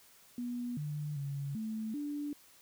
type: tone with pitch steps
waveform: sine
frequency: 242.8 / 148.7 / 140.2 / 219.2 / 291.8 Hz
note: B3 / D3 / C#3 / A3 / D4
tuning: -29 / +22 / +20 / -6 / -11 cents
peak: -35 dBFS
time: 0.38-2.33 s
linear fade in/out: 2 ms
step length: 390 ms
effects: white hiss -61 dBFS RMS until 2.61 s